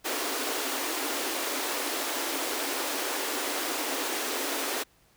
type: high-pass noise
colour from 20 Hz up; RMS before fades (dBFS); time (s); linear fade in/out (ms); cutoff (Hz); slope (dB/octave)
pink; -31; 0.04-4.84; 20; 260; 96
effects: pink hiss -63 dBFS RMS until 5.16 s